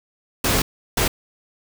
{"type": "noise bursts at uneven times", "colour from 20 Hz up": "pink", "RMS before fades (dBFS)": -19, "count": 2, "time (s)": [[0.44, 0.62], [0.97, 1.08]], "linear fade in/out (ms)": 5, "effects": []}